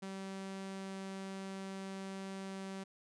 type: tone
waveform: sawtooth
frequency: 192.9 Hz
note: G3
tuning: 28 cents flat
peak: -38 dBFS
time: 0.02-2.84 s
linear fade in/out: 10 ms
effects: resampled to 22050 Hz